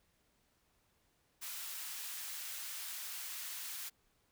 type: high-pass noise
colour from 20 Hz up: white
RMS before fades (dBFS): -44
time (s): 1.41-3.9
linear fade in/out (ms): 20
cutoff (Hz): 1200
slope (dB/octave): 12
effects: pink hiss -75 dBFS RMS until 4.31 s